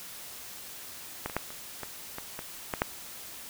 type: clicks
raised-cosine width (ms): 0.5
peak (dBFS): -16 / -24 / -12 / -29 / -21 / -21 / -21 / -14 / -9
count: 9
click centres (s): 1.26 / 1.298 / 1.366 / 1.505 / 1.833 / 2.184 / 2.391 / 2.738 / 2.819
effects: white hiss -44 dBFS RMS until 3.49 s